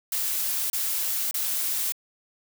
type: noise bursts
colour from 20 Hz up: blue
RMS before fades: -27 dBFS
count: 3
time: 0.12-1.922 s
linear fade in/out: 2 ms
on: 580 ms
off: 31 ms
effects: none